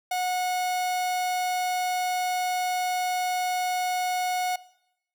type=tone; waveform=45% pulse; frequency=730 Hz; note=F#5; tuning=24 cents flat; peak=-25 dBFS; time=0.11-4.56 s; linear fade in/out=5 ms; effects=noise-tail reverb RT60 0.8 s tail -19 dB re dry